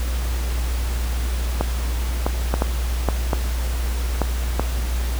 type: clicks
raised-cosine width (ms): 1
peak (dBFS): -5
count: 8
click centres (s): 1.61 / 2.265 / 2.54 / 2.621 / 3.087 / 3.332 / 4.217 / 4.596
effects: added 60 Hz sine -20 dBFS peak until 5.19 s + pink hiss -33 dBFS RMS until 5.19 s